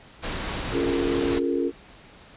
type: noise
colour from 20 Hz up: pink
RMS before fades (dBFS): -30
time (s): 0.22-1.4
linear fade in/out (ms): 20
type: chord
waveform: sine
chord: Bb minor seventh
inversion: first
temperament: equal with one note detuned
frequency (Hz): 277.2 / 349.2 / 415.3 / 458.9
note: Db4 / F4 / Ab4 / Bb4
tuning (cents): 0 / 0 / 0 / -27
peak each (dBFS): -26 / -26 / -31 / -28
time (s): 0.71-1.72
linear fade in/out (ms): 50
effects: pink hiss -49 dBFS RMS until 2.36 s + resampled to 8000 Hz